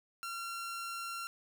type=tone; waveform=sawtooth; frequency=1370 Hz; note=F6; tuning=34 cents flat; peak=-35 dBFS; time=0.23-1.27 s; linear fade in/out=0 ms; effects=none